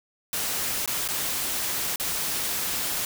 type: noise with dropouts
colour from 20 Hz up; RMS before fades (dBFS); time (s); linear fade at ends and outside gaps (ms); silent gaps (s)
white; -28; 0.33-3.05; 1; 0.86-0.876 / 1.077-1.087 / 1.959-1.998
effects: none